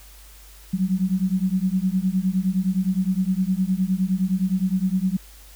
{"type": "beating tone pair", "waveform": "sine", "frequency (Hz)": [182.7, 192.4], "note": ["F#3", "G3"], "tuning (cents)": [-22, -32], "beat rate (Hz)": 9.7, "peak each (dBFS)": -22, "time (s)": [0.73, 5.17], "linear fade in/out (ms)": 10, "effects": ["added 50 Hz sine -45 dBFS peak until 5.55 s", "white hiss -49 dBFS RMS until 5.55 s"]}